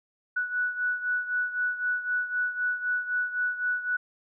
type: beating tone pair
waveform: sine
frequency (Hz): 1476 / 1479.9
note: F#6 / F#6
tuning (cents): -5 / 0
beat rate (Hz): 3.9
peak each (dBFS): -27 / -32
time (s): 0.36-3.97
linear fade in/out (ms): 10
effects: none